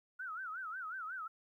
sine tone with vibrato, 1400 Hz, F6, 4 cents sharp, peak -40 dBFS, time 0.19-1.28 s, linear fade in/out 10 ms, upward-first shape sine, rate 5.5 Hz, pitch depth 190 cents each way, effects 13-bit

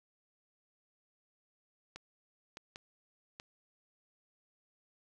clicks, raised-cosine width 0.2 ms, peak -28 dBFS, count 4, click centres 1.96 / 2.571 / 2.759 / 3.399 s, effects none

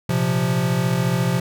square chord, Bb suspended second, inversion none, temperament equal, 116.54 / 130.81 / 174.61 Hz, Bb2 / C3 / F3, 0 / 0 / 0 cents, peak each -27 / -22 / -22 dBFS, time 0.09-1.4 s, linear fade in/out 5 ms, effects none

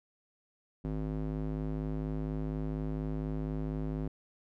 square tone with band-pass filter, 52.1 Hz, G#1, 6 cents sharp, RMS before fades -35 dBFS, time 0.84-4.08 s, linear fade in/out 5 ms, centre 230 Hz, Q 1.1, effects none

